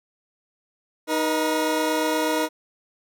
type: tone pair together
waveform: 20% pulse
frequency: 311.1 / 480.8 Hz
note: D#4 / B4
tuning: 0 / -46 cents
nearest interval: minor sixth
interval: 754 cents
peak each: -18 / -20 dBFS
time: 1.07-2.49 s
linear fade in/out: 50 ms
effects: none